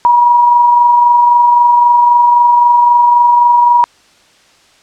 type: tone with amplitude modulation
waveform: sine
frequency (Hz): 961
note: B5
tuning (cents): -48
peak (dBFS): -3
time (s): 0.05-3.84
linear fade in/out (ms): 0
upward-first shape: sine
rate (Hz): 23.8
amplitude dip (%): 30
effects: white hiss -47 dBFS RMS until 4.82 s + low-pass 6000 Hz 12 dB/octave